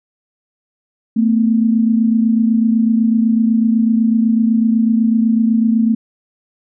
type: tone pair together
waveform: sine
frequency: 223.4 / 251.4 Hz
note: A3 / B3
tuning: +27 / +31 cents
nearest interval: major second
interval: 204 cents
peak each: -11 / -18 dBFS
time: 1.16-5.95 s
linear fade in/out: 10 ms
effects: none